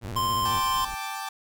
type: tone with vibrato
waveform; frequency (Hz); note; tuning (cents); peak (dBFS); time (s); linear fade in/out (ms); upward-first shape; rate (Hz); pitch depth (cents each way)
sawtooth; 104.3; G#2; +8; -29; 0.01-0.62; 50; square; 14; 210
type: noise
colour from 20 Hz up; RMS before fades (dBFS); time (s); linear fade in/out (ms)
brown; -42; 0.03-0.95; 10
type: tone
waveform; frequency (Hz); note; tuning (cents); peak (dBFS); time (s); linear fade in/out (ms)
square; 1046.5; C6; 0; -24; 0.16-0.85; 5
type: chord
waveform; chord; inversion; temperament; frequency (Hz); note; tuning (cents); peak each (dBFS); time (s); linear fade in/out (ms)
sawtooth; G suspended second; none; equal; 784 / 880 / 1174.7; G5 / A5 / D6; 0 / 0 / 0; -32; 0.45-1.29; 5
effects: none